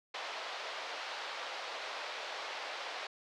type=band-pass noise; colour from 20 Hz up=pink; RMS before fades=-42 dBFS; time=0.14-3.07 s; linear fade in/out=5 ms; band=550 to 4700 Hz; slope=24 dB/octave; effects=none